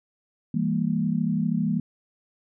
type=chord; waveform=sine; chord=E diminished; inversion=none; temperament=equal with one note detuned; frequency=164.81 / 200.5 / 233.1 Hz; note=E3 / G3 / Bb3; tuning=0 / +39 / 0 cents; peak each=-26 dBFS; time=0.54-1.8 s; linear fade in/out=5 ms; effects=none

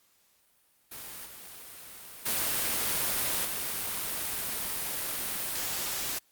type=noise with level steps; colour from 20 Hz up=white; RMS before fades=-42 / -46 / -29 / -33 dBFS; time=0.91-6.19 s; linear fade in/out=10 ms; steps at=1.25 / 2.25 / 3.44 s; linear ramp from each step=20 ms; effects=white hiss -67 dBFS RMS until 6.31 s + Opus 48 kbps

